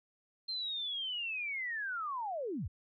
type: linear sweep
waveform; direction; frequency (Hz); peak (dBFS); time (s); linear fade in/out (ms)
sine; down; 4186 to 53.1; -35; 0.48-2.68; 10
effects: none